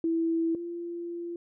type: tone pair in turn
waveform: sine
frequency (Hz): 329.6 / 343.2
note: E4 / F4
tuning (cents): 0 / -30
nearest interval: minor second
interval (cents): 70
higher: second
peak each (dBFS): -24 / -33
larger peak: first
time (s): 0.04-0.55 / 0.55-1.36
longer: second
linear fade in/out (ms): 2
effects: none